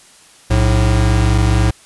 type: tone pair together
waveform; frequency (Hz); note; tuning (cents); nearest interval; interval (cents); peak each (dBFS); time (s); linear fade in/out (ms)
square; 60.16 / 108.4; B1 / A2; -45 / -25; minor seventh; 1020; -14; 0.5-1.71; 10
effects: white hiss -45 dBFS RMS until 1.85 s + resampled to 24000 Hz